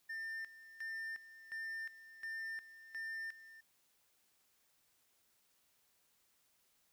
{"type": "tone with tremolo", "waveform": "triangle", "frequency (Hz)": 1798, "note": "A6", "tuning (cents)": 37, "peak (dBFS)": -39, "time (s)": [0.09, 3.61], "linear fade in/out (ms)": 10, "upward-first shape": "square", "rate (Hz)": 1.4, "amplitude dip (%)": 80, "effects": ["white hiss -75 dBFS RMS until 6.92 s"]}